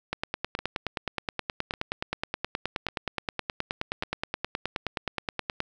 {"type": "two click trains", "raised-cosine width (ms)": 0.3, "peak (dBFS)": [-17, -12], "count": [4, 53], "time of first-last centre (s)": [[0.59, 4.034], [0.13, 5.604]], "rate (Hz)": [0.871, 9.5], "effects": []}